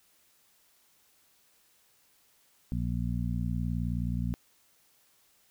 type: harmonic tone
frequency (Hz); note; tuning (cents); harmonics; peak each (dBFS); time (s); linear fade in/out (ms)
59.2; A#1; +27; 1 / 2 / 3 / 4; -33 / -33 / -34 / -37; 2.72-4.34; 0
effects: white hiss -66 dBFS RMS until 5.5 s